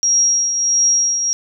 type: tone with tremolo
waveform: sine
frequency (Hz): 5640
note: F8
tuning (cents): +16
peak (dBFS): -10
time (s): 0.03-1.33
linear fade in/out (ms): 0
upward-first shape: triangle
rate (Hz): 1.5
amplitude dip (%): 55
effects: none